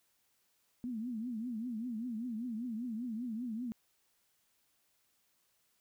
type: tone with vibrato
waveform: sine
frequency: 233.1 Hz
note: A#3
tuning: in tune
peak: -36 dBFS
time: 0.84-3.72 s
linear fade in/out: 0 ms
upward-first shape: triangle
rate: 5.1 Hz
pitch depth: 180 cents each way
effects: white hiss -75 dBFS RMS until 5.8 s